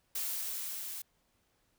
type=noise with level ramp; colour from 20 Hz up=blue; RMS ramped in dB=-35 to -42 dBFS; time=0.15-1.02 s; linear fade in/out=5 ms; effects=pink hiss -74 dBFS RMS until 1.78 s